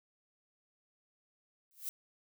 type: noise with exponential growth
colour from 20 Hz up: violet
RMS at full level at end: -35 dBFS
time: 1.71-1.89 s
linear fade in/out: 0 ms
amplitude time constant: 39 ms
effects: none